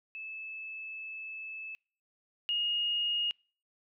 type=tone pair in turn; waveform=sine; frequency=2614 / 2861 Hz; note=E7 / F7; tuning=-15 / +41 cents; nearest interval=major second; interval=156 cents; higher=second; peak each=-39 / -28 dBFS; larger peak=second; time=0.15-1.75 / 2.49-3.31 s; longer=first; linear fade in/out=0 ms; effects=noise-tail reverb RT60 0.4 s tail -26 dB re dry